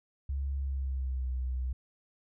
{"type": "tone with pitch glide", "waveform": "sine", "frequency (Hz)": [68.8, 63.46], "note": ["C#2", "B1"], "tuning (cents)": [-12, 48], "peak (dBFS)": -30, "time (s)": [0.29, 1.73], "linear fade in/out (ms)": 5, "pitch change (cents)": -140, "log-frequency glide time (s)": [0.57, 1.29], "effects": []}